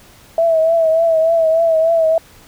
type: tone with vibrato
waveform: sine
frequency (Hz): 653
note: E5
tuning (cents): -17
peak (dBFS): -10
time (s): 0.38-2.18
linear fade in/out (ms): 2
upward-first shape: triangle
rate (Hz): 3.4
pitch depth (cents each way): 54
effects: pink hiss -45 dBFS RMS until 2.47 s